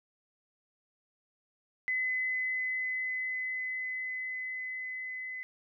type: tone with level ramp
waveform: sine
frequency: 2024 Hz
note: B6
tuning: 42 cents sharp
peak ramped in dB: -28 to -37 dBFS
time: 1.88-5.43 s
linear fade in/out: 0 ms
effects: none